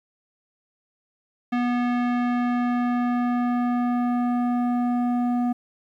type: tone with low-pass filter sweep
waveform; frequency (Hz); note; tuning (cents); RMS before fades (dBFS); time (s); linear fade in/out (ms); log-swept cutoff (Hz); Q
square; 243.7; B3; -23; -23; 1.52-5.53; 10; 2200 to 760; 1.1
effects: 10-bit